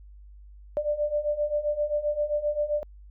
sine beating tone pair, 588 / 595.6 Hz, D5 / D5, +2 / +24 cents, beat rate 7.6 Hz, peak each -29 / -26 dBFS, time 0.77-2.83 s, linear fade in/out 0 ms, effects added 50 Hz sine -45 dBFS peak until 3.1 s

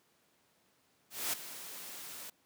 white noise with ADSR envelope, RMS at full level -33 dBFS, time 1.1-2.3 s, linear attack 230 ms, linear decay 10 ms, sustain -13 dB, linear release 5 ms, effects pink hiss -71 dBFS RMS until 2.45 s + high-pass 150 Hz 12 dB/octave

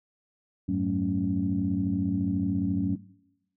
sine tone cluster, 89.4 / 103.7 / 188.7 / 220.7 / 279.5 Hz, F2 / G#2 / F#3 / A3 / C#4, +41 / -2 / +34 / +5 / +14 cents, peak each -35 / -34 / -28 / -35 / -28 dBFS, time 0.68-2.96 s, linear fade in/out 10 ms, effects noise-tail reverb RT60 0.9 s tail -20 dB re dry + tanh soft clip ceiling -14 dBFS

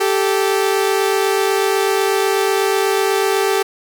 sawtooth tone pair together, 390 / 438.1 Hz, G4 / A4, -9 / -7 cents, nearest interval major second, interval 202 cents, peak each -12 / -15 dBFS, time 0-3.63 s, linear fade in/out 10 ms, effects none

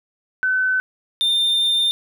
sine / triangle tone pair in turn, 1516 / 3606 Hz, F#6 / A7, +42 / +42 cents, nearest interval octave + minor third, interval 1500 cents, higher second, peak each -16 / -14 dBFS, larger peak second, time 0.43-0.8 / 1.21-1.91 s, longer second, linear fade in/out 0 ms, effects none

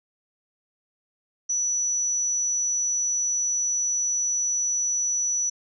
sine tone, 5920 Hz, F#8, in tune, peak -22 dBFS, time 1.49-5.5 s, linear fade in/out 10 ms, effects none

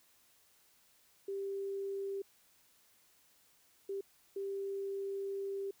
sine tone bursts at uneven times, 393.7 Hz, G4, 8 cents sharp, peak -36 dBFS, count 3, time 1.28-2.22 / 3.89-4.01 / 4.36-5.71 s, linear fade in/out 5 ms, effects white hiss -68 dBFS RMS until 5.8 s

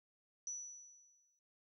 sine tone with exponential decay, 5920 Hz, F#8, in tune, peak -39 dBFS, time 0.47-1.39 s, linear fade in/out 1 ms, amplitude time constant 200 ms, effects none

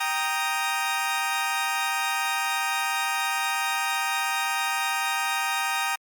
20% pulse chord, Eb major, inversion first, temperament equal, 784 / 932.3 / 1244.5 Hz, G5 / Bb5 / Eb6, 0 / 0 / 0 cents, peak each -24 dBFS, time 0-5.96 s, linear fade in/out 10 ms, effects Opus 48 kbps

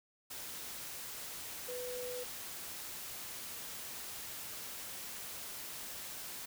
sine tone in noise, 496.5 Hz, B4, 9 cents sharp, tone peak -40 dBFS, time 1.68-2.24 s, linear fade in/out 10 ms, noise white, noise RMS -45 dBFS, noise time 0.3-6.46 s, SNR +2 dB, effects none

